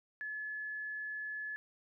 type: tone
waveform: sine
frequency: 1714 Hz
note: A6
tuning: 46 cents flat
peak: -38 dBFS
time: 0.21-1.56 s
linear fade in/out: 0 ms
effects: none